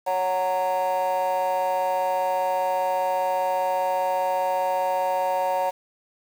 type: chord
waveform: triangle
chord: F# major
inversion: second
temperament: just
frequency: 555 / 740 / 925 Hz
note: C#5 / F#5 / A#5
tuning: +2 / 0 / -14 cents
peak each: -22 dBFS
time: 0.06-5.71 s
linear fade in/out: 20 ms
effects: tanh soft clip ceiling -16 dBFS + 7-bit